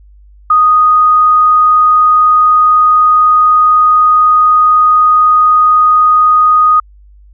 sine tone, 1242 Hz, D#6, 3 cents flat, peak -4 dBFS, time 0.5-6.8 s, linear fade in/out 5 ms, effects added 50 Hz sine -37 dBFS peak until 7.33 s

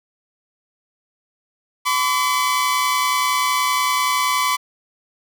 sawtooth tone pair together, 1015.4 / 1146 Hz, B5 / D6, +48 / -43 cents, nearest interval major second, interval 209 cents, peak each -16 dBFS, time 1.85-4.57 s, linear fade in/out 20 ms, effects none

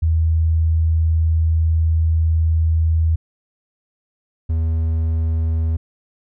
sine / triangle tone pair in turn, 80.8 / 80.8 Hz, E2 / E2, -34 / -34 cents, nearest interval unison, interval 0 cents, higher neither, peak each -13 / -14 dBFS, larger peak first, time 0.02-3.16 / 4.49-5.77 s, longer first, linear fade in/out 10 ms, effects none

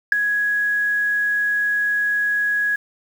sine tone with ADSR envelope, 1668 Hz, G#6, 7 cents sharp, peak -4 dBFS, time 0.12-2.76 s, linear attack 4 ms, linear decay 5 ms, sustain -13 dB, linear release 6 ms, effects tanh soft clip ceiling -4 dBFS + 7-bit

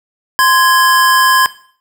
square tone pair together, 1039.6 / 1661.2 Hz, C6 / G#6, -11 / 0 cents, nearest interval minor sixth, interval 811 cents, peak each -11 dBFS, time 0.39-1.46 s, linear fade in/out 0 ms, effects noise-tail reverb RT60 0.5 s tail -17 dB re dry

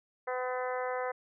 harmonic tone, 252.8 Hz, B3, 41 cents sharp, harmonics 2 / 3 / 4 / 5 / 6 / 7 / 8, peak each -34 / -38 / -40 / -42 / -44 / -45 / -46 dBFS, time 0.27-1.12 s, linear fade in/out 10 ms, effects none

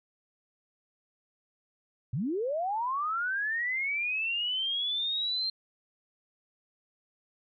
sine linear sweep, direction up, 103.83 to 4186 Hz, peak -28 dBFS, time 2.13-5.5 s, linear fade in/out 5 ms, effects none

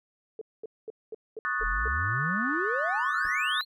sine tone bursts, 440 Hz, A4, in tune, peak -34 dBFS, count 7, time 0.39-1.878 s, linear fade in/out 2 ms, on 24 ms, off 220 ms
sine chord, D# half-diminished seventh, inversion third, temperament equal, 1108.7 / 1244.5 / 1480 / 1760 Hz, C#6 / D#6 / F#6 / A6, 0 / 0 / 0 / 0 cents, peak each -35 / -33 / -31 / -31 dBFS, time 1.45-3.61 s, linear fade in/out 0 ms
triangle exponential sweep, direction up, 32.47 to 4310 Hz, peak -28 dBFS, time 1.59-3.65 s, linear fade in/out 50 ms
brown noise with exponential decay, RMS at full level -41 dBFS, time 3.25-3.36 s, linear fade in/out 1 ms, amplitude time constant 22 ms
effects none

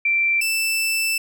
sine / sawtooth tone pair in turn, 2349 / 2650 Hz, D7 / E7, 0 / +9 cents, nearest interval major second, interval 209 cents, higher second, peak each -16 dBFS, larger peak neither, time 0.05-0.41 / 0.41-1.18 s, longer second, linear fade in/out 5 ms, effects none

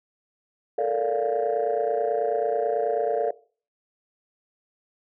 sine chord, Bb major seventh, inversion third, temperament just, 437 / 466.2 / 582.7 / 699.2 Hz, A4 / Bb4 / D5 / F5, -12 / 0 / -14 / +2 cents, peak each -26 dBFS, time 0.78-3.31 s, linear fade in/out 5 ms, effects noise-tail reverb RT60 0.4 s tail -20 dB re dry + tanh soft clip ceiling -15 dBFS

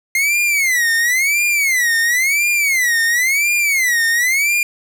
45% pulse tone with vibrato, 2098 Hz, C7, 4 cents sharp, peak -13 dBFS, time 0.15-4.63 s, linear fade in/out 2 ms, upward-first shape sine, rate 0.96 Hz, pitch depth 240 cents each way, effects none

